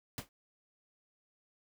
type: noise with exponential decay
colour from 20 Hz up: pink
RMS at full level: -36 dBFS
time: 0.18-0.29 s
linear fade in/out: 1 ms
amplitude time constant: 22 ms
effects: none